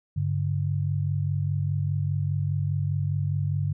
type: tone pair together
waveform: sine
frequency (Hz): 99.4 / 144.32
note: G2 / D3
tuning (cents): +25 / -30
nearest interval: tritone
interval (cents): 645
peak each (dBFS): -26 / -26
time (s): 0.16-3.73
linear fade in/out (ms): 10
effects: none